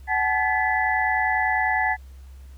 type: tone cluster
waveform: sine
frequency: 751 / 861 / 1722 / 1990 Hz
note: F#5 / A5 / A6 / B6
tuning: +26 / -38 / -38 / +13 cents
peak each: -25 dBFS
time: 0.07-1.97 s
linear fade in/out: 50 ms
effects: added 66 Hz sine -40 dBFS peak until 2.57 s + pink hiss -59 dBFS RMS until 2.57 s